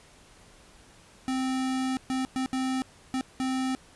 square tone bursts at uneven times, 260.8 Hz, C4, 5 cents flat, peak -27 dBFS, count 6, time 1.28-1.97 / 2.1-2.25 / 2.36-2.46 / 2.53-2.82 / 3.14-3.21 / 3.4-3.75 s, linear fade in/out 0 ms, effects pink hiss -55 dBFS RMS until 3.95 s + resampled to 24000 Hz

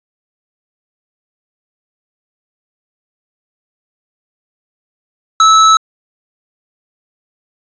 square tone, 1305 Hz, E6, 18 cents flat, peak -5 dBFS, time 5.4-5.77 s, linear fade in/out 2 ms, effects resampled to 16000 Hz

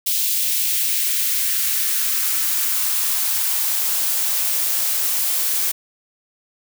blue noise with high-pass filter sweep, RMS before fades -20 dBFS, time 0.06-5.72 s, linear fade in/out 10 ms, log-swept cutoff 3200 to 320 Hz, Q 1.4, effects none

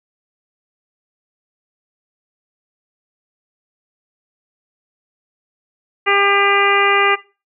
harmonic tone, 400 Hz, G4, 35 cents sharp, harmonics 1 / 2 / 3 / 4 / 5 / 6 / 7, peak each -19 / -21 / -17 / -23 / -17 / -20 / -22 dBFS, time 6.06-7.16 s, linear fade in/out 20 ms, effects noise-tail reverb RT60 0.3 s tail -18 dB re dry

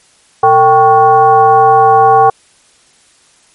sine tone with frequency modulation, 780 Hz, G5, 9 cents flat, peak -3 dBFS, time 0.43-2.3 s, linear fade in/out 5 ms, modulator 329 Hz, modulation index 0.93, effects white hiss -48 dBFS RMS until 3.54 s + MP3 48 kbps

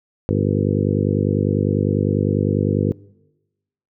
harmonic tone with a mistuned harmonic, 50 Hz, G1, 35 cents sharp, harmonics 2 / 3 / 4 / 5 / 6 / 7 / 8 / 9 / 10, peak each -21 / -23 / -24 / -25 / -26 / -26 / -27 / -28 / -28 dBFS, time 0.29-2.92 s, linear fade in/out 0 ms, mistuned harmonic 10, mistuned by -18 cents, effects noise-tail reverb RT60 1.0 s tail -23 dB re dry

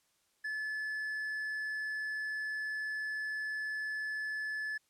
triangle tone, 1727 Hz, A6, 33 cents flat, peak -33 dBFS, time 0.44-4.78 s, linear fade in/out 10 ms, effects white hiss -74 dBFS RMS until 4.89 s + low-pass 11000 Hz 12 dB/octave

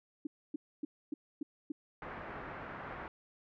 sine tone bursts, 296.6 Hz, D4, 17 cents sharp, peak -34 dBFS, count 6, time 0.25-1.72 s, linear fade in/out 5 ms, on 20 ms, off 270 ms
white low-pass noise, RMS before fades -45 dBFS, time 2.02-3.08 s, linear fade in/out 2 ms, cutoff 1700 Hz, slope 24 dB/octave
effects none

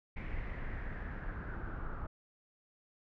brown noise with low-pass filter sweep, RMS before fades -40 dBFS, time 0.16-2.07 s, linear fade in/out 10 ms, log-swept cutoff 2200 to 1300 Hz, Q 5.1, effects none

